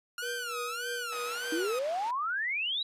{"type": "tone with vibrato", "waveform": "sawtooth", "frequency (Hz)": 1396.9, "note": "F6", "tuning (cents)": 0, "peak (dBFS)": -31, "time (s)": [0.18, 1.79], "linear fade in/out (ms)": 2, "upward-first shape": "sine", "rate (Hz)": 1.7, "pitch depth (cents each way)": 200}
{"type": "tone with tremolo", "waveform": "square", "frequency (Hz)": 480.9, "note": "B4", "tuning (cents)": -46, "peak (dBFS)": -36, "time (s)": [0.22, 1.67], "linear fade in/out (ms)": 10, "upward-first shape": "triangle", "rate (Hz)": 3.2, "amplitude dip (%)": 80}
{"type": "band-pass noise", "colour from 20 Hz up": "pink", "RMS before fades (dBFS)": -47, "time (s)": [1.12, 2.11], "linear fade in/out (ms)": 5, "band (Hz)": [680, 4700], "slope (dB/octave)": 12}
{"type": "exponential sweep", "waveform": "sine", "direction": "up", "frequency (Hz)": [307.7, 3976], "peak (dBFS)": -29, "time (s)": [1.52, 2.83], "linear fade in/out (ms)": 5}
{"effects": ["resampled to 32000 Hz"]}